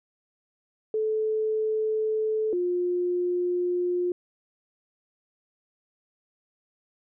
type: tone pair in turn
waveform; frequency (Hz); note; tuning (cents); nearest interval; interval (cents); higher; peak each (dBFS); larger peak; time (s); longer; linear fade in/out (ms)
sine; 434.9 / 355.7; A4 / F4; -20 / +32; minor third; 348; first; -23; neither; 0.94-2.53 / 2.53-4.12; neither; 2
effects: none